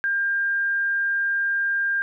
sine tone, 1600 Hz, G6, 35 cents sharp, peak -20 dBFS, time 0.04-2.02 s, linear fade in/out 0 ms, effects none

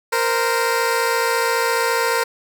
15% pulse tone pair together, 464.5 / 519 Hz, A#4 / C5, -6 / -14 cents, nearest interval major second, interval 192 cents, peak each -12 / -16 dBFS, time 0.12-2.24 s, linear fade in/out 10 ms, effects none

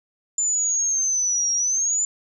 sine linear two-way sweep, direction down then up, 7120 to 5610 to 7120 Hz, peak -19 dBFS, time 0.38-2.05 s, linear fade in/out 2 ms, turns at 1.53 s, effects none

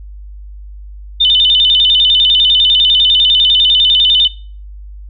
sine tone with vibrato, 3300 Hz, G#7, 12 cents flat, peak -6 dBFS, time 1.2-4.28 s, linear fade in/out 10 ms, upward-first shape square, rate 10 Hz, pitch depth 160 cents each way, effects noise-tail reverb RT60 0.4 s tail -19 dB re dry + added 50 Hz sine -28 dBFS peak until 5.09 s

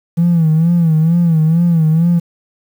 triangle tone with vibrato, 164.6 Hz, E3, 2 cents flat, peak -5 dBFS, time 0.17-2.2 s, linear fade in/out 20 ms, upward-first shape sine, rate 2.2 Hz, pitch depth 93 cents each way, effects tanh soft clip ceiling -5 dBFS + 7-bit

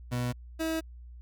30% pulse tone pair in turn, 123 / 322.2 Hz, B2 / E4, -7 / -39 cents, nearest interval octave + perfect fourth, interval 1668 cents, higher second, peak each -26 dBFS, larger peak neither, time 0.11-0.33 / 0.59-0.81 s, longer neither, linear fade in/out 20 ms, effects added 60 Hz sine -44 dBFS peak until 1.21 s

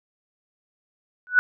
sine tone with exponential growth, 1480 Hz, F#6, in tune, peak -8 dBFS, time 1.27-1.39 s, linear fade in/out 0 ms, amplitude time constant 26 ms, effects none

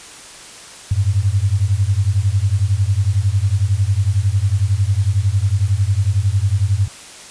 sine beating tone pair, 93.5 / 104.5 Hz, F#2 / G#2, +19 / +11 cents, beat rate 11 Hz, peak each -16 dBFS, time 0.91-6.88 s, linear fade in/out 5 ms, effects white hiss -37 dBFS RMS until 7.3 s + resampled to 22050 Hz

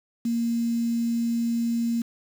sine tone with quantisation, 233.1 Hz, A#3, in tune, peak -22 dBFS, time 0.25-2.02 s, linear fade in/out 5 ms, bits 7, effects none

